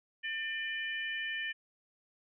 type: harmonic tone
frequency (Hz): 598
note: D5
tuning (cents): +31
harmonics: 3 / 4 / 5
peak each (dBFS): -36 / -41 / -41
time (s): 0.23-1.53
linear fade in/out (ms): 20
effects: none